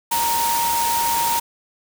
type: tone in noise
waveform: sine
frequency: 932.3 Hz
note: A#5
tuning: in tune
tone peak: -19 dBFS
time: 0.11-1.4 s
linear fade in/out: 10 ms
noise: white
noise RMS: -24 dBFS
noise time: 0.11-1.4 s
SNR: +2 dB
effects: none